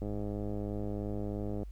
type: click train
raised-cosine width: 2 ms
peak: -25 dBFS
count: 167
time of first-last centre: 0.02-1.632 s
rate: 103 Hz
effects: added 50 Hz sine -41 dBFS peak until 1.71 s + pink hiss -70 dBFS RMS until 1.71 s